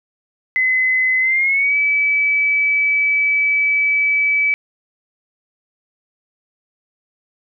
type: tone with pitch glide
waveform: sine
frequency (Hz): 2034 to 2296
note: C7 to D7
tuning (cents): -50 to -40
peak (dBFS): -13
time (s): 0.56-4.54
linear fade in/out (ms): 0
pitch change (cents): +210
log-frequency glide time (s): 1.2-1.76
effects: none